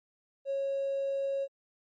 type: tone with hard clipping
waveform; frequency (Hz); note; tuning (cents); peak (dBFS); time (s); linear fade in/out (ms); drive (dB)
triangle; 549; C#5; -17; -29; 0.45-1.48; 50; 3
effects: MP3 32 kbps